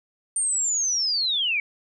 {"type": "linear sweep", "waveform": "sine", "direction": "down", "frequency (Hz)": [8920, 2217], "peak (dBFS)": -21, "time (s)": [0.36, 1.6], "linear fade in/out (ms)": 2, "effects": []}